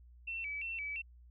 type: tone with vibrato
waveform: sine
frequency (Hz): 2486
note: D#7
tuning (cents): -2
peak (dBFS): -37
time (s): 0.27-1.02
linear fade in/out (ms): 10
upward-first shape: square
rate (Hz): 2.9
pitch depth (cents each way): 140
effects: added 60 Hz sine -55 dBFS peak until 1.3 s